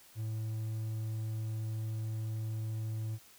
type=tone; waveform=triangle; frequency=110 Hz; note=A2; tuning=in tune; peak=-32 dBFS; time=0.15-3.19 s; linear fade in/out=50 ms; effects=white hiss -59 dBFS RMS until 3.38 s